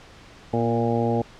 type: harmonic tone with a mistuned harmonic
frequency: 116.54 Hz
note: A#2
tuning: in tune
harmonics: 1 / 2 / 3 / 4 / 5 / 6 / 7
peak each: -26 / -25 / -29 / -26 / -30 / -32 / -29 dBFS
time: 0.53-1.22 s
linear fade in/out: 5 ms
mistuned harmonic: 2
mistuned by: +18 cents
effects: pink hiss -47 dBFS RMS until 1.39 s + low-pass 5000 Hz 12 dB/octave